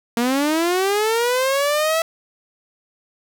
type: linear sweep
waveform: sawtooth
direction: up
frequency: 230 to 659.3 Hz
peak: -13 dBFS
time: 0.17-2.02 s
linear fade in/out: 2 ms
effects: none